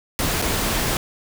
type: noise with dropouts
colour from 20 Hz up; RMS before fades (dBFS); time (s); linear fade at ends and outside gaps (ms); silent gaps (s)
pink; -22; 0.19-0.97; 1; 0.417-0.422
effects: none